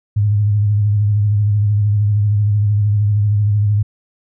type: tone with vibrato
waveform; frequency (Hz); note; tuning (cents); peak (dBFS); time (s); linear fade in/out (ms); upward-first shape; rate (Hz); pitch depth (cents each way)
sine; 103.83; G#2; 0; -11; 0.16-3.83; 10; sine; 13; 46
effects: none